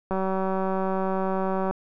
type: click train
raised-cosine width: 1 ms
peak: -14 dBFS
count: 305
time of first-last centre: 0.11-1.71 s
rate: 190 Hz
effects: none